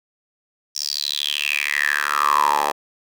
10% pulse tone with high-pass filter sweep, 72.9 Hz, D2, 12 cents flat, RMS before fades -21 dBFS, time 0.75-2.72 s, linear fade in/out 10 ms, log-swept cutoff 5600 to 730 Hz, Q 8, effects none

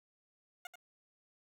15% pulse tone with echo, 716 Hz, F5, 43 cents sharp, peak -37 dBFS, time 0.65-0.67 s, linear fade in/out 2 ms, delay 86 ms, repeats 1, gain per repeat -8 dB, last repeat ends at 0.756 s, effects none

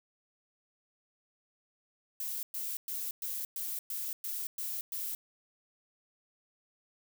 violet noise bursts, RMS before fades -37 dBFS, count 9, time 2.2-5.15 s, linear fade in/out 2 ms, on 230 ms, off 110 ms, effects none

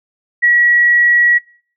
sine tone, 1922 Hz, B6, 48 cents flat, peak -7 dBFS, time 0.42-1.39 s, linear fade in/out 20 ms, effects noise-tail reverb RT60 0.5 s tail -24 dB re dry

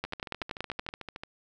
two click trains, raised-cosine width 0.3 ms, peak -16 / -23 dBFS, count 10 / 17, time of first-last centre 0.04-0.889 / 0.05-1.235 s, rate 10.6 / 13.5 Hz, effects none

